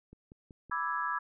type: click train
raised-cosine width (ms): 3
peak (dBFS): -38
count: 4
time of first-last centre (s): 0.13-0.697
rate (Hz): 5.29
type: chord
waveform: sine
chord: E dominant seventh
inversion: second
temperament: equal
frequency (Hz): 987.8 / 1174.7 / 1318.5 / 1661.2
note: B5 / D6 / E6 / G#6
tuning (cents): 0 / 0 / 0 / 0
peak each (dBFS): -36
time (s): 0.71-1.19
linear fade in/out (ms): 10
effects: none